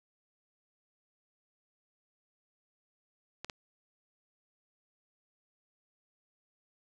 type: clicks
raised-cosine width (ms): 0.2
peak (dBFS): -22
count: 2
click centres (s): 3.446 / 3.498
effects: none